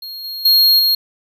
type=tone with level steps; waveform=square; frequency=4260 Hz; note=C8; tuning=30 cents sharp; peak=-28 / -25 / -9 / -12 dBFS; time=0.02-0.95 s; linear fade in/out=5 ms; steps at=0.24 / 0.45 / 0.79 s; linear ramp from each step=5 ms; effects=none